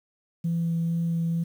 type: tone with vibrato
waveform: sine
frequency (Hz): 167.3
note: E3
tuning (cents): +26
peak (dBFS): -22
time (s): 0.44-1.44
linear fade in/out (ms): 10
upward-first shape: sine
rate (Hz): 2.2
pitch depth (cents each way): 9
effects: tanh soft clip ceiling -19 dBFS + 9-bit